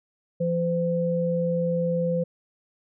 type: tone pair together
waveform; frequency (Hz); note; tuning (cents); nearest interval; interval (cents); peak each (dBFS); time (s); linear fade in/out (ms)
sine; 170.7 / 511.5; F3 / C5; -39 / -39; octave + perfect fifth; 1900; -25 / -24; 0.4-2.24; 10
effects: none